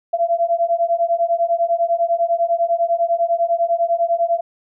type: beating tone pair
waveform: sine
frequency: 674 / 684 Hz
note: E5 / F5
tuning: +38 / -36 cents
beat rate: 10 Hz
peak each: -18 dBFS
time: 0.13-4.41 s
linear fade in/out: 10 ms
effects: none